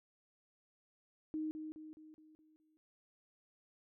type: tone with echo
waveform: sine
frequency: 311.1 Hz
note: D#4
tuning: in tune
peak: -36 dBFS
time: 1.34-1.51 s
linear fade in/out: 0 ms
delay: 210 ms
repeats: 6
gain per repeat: -6 dB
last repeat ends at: 2.77 s
effects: none